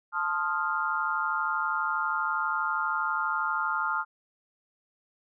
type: chord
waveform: sine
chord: F dominant seventh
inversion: first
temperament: equal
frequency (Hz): 880 / 1046.5 / 1244.5 / 1396.9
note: A5 / C6 / Eb6 / F6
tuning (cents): 0 / 0 / 0 / 0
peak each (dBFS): -33 / -35 / -31 / -29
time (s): 0.12-4.05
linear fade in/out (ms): 50
effects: none